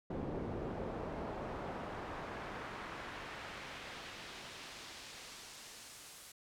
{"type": "noise with band-pass filter sweep", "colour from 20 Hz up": "brown", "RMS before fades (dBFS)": -45, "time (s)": [0.1, 6.32], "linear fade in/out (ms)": 5, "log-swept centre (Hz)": [370, 9900], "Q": 0.81, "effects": []}